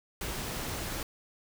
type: noise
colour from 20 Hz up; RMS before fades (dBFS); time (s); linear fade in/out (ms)
pink; -36; 0.21-1.03; 2
effects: none